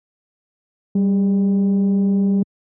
sine tone with frequency modulation, 196 Hz, G3, in tune, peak -12 dBFS, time 0.95-2.43 s, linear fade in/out 5 ms, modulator 210 Hz, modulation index 0.38, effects tanh soft clip ceiling -10 dBFS + high-pass 100 Hz 12 dB/octave

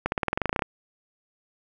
accelerating click train, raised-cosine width 0.5 ms, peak -9 dBFS, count 14, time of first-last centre 0.06-0.622 s, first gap 61 ms, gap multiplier 0.94, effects none

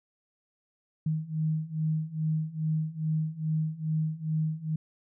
sine beating tone pair, 155.56 / 157.96 Hz, D#3 / D#3, 0 / +26 cents, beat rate 2.4 Hz, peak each -31 / -29 dBFS, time 1.06-4.76 s, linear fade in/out 5 ms, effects none

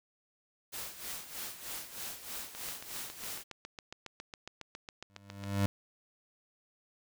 white noise with tremolo, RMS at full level -40 dBFS, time 0.72-3.44 s, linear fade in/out 20 ms, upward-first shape sine, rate 3.2 Hz, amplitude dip 70%
click train, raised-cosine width 0.2 ms, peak -26 dBFS, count 22, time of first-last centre 2.55-5.439 s, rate 7.27 Hz
25% pulse tone with exponential growth, 99.6 Hz, G2, 28 cents sharp, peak -21 dBFS, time 5.1-5.66 s, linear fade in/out 0 ms, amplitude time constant 120 ms
effects none

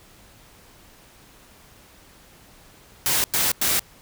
white noise bursts, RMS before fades -21 dBFS, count 3, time 3.06-3.794 s, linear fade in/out 0 ms, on 180 ms, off 97 ms, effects pink hiss -51 dBFS RMS until 4.01 s

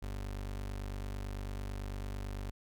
30% pulse tone, 49 Hz, G1, in tune, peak -35 dBFS, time 0.02-2.51 s, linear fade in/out 10 ms, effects none

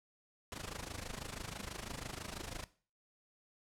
pink noise with amplitude modulation, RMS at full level -41 dBFS, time 0.52-2.64 s, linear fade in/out 0 ms, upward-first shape sine, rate 26.1 Hz, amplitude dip 85%, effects noise-tail reverb RT60 0.4 s tail -17 dB re dry + low-pass 10000 Hz 12 dB/octave

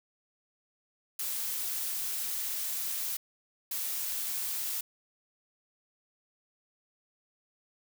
blue noise bursts at uneven times, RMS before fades -34 dBFS, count 2, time 1.19-3.17 / 3.71-4.81 s, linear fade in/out 5 ms, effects none

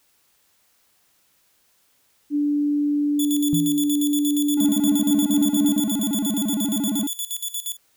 sine tone, 291.9 Hz, D4, 10 cents flat, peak -18 dBFS, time 2.3-5.86 s, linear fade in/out 50 ms
5% pulse tone with tremolo, 3445 Hz, A7, 37 cents flat, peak -17 dBFS, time 3.19-7.77 s, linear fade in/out 5 ms, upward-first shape square, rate 8.5 Hz, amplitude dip 80%
sine tone with exponential decay, 164.81 Hz, E3, in tune, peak -18 dBFS, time 3.53-3.99 s, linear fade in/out 0 ms, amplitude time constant 100 ms
triangle tone with vibrato, 246.3 Hz, B3, 5 cents flat, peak -19 dBFS, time 4.57-7.07 s, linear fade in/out 5 ms, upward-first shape square, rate 13 Hz, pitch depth 250 cents each way
effects white hiss -63 dBFS RMS until 7.96 s

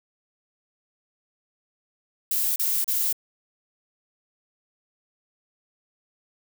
violet noise bursts, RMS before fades -24 dBFS, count 3, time 2.31-3.128 s, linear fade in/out 5 ms, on 250 ms, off 34 ms, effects none

